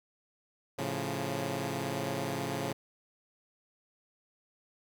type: chord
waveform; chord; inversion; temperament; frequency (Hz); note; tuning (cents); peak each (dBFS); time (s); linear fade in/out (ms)
10% pulse; A augmented; none; equal with one note detuned; 110 / 137.87 / 174.61; A2 / C#3 / E#3; 0 / -9 / 0; -30 / -27 / -30; 0.78-2.73; 10
effects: none